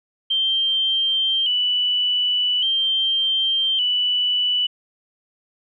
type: tone with vibrato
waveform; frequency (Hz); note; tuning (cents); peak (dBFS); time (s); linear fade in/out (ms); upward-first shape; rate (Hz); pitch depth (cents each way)
sine; 3058; G7; -44; -17; 0.3-4.67; 10; square; 0.43; 52
effects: none